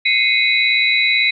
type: tone cluster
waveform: sine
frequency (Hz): 2076 / 2194 / 2489 / 3924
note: C7 / C#7 / D#7 / B7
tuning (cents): -14 / -18 / 0 / -12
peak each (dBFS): -18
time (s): 0.05-1.31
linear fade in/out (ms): 10
effects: none